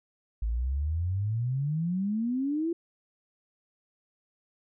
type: exponential sweep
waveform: sine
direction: up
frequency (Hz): 52.8 to 344.9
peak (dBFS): -26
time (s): 0.42-2.73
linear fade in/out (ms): 5
effects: none

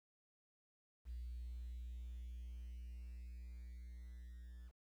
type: tone with level ramp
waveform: triangle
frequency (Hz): 60.2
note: B1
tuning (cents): -44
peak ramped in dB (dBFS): -40 to -49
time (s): 1.05-4.72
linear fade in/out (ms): 50
effects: tanh soft clip ceiling -42 dBFS + 12-bit

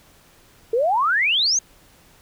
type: exponential sweep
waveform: sine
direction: up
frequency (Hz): 435.3 to 6645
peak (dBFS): -16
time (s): 0.73-1.59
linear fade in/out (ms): 5
effects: pink hiss -53 dBFS RMS until 2.21 s

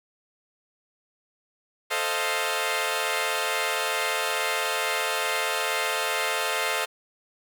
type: chord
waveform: 10% pulse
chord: F dominant seventh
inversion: first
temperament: equal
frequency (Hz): 440 / 523.3 / 622.3 / 698.5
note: A4 / C5 / Eb5 / F5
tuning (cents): 0 / 0 / 0 / 0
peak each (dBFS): -22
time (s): 1.9-6.86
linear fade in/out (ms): 20
effects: none

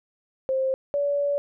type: tone pair in turn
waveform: sine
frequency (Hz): 528 / 571.8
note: C5 / D5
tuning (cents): +16 / -46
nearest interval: minor second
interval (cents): 138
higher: second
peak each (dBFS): -21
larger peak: neither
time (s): 0.49-0.74 / 0.94-1.38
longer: second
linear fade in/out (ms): 0
effects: none

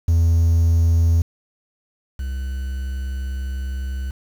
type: tone pair in turn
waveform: triangle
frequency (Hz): 83.3 / 65.79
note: E2 / C2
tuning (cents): +19 / +10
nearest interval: major third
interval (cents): 409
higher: first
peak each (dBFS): -10 / -21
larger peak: first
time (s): 0.08-1.22 / 2.19-4.11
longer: second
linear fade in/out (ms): 5
effects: tanh soft clip ceiling -6 dBFS + 7-bit

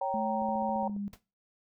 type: chord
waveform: sine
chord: G diminished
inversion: second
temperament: equal with one note detuned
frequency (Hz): 554.4 / 777.2 / 932.3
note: Db5 / G5 / Bb5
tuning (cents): 0 / -15 / 0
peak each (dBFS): -34 / -32 / -34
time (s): 0.01-0.88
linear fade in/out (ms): 5
type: tone with pitch glide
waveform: sine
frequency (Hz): 216.6 to 202.1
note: A3 to G#3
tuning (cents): -27 to -47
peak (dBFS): -33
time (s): 0.14-1.08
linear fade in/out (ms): 0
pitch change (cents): -120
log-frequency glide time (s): 0.77-0.97
type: click train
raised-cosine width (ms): 2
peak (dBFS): -36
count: 9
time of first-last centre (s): 0.42-0.964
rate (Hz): 14.7
type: noise with exponential decay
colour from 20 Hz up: pink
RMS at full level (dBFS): -46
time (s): 1.13-1.21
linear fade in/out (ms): 2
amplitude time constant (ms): 17
effects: noise-tail reverb RT60 0.3 s tail -18 dB re dry

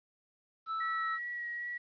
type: tone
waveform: triangle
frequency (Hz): 1316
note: E6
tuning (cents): -3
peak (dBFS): -31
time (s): 0.66-1.19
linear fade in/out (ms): 50
type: tone with vibrato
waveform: sine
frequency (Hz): 1917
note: A#6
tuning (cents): +48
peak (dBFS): -36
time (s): 0.8-1.78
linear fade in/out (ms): 10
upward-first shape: sine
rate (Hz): 2.5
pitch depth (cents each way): 15
effects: resampled to 11025 Hz + 11-bit

